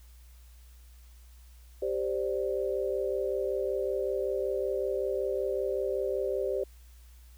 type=chord; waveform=sine; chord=G suspended fourth; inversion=none; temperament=just; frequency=392 / 522.7 / 588 Hz; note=G4 / C5 / D5; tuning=0 / -2 / +2 cents; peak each=-31 / -32 / -34 dBFS; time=1.82-6.64 s; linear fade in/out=5 ms; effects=added 60 Hz sine -50 dBFS peak until 7.37 s + white hiss -63 dBFS RMS until 7.37 s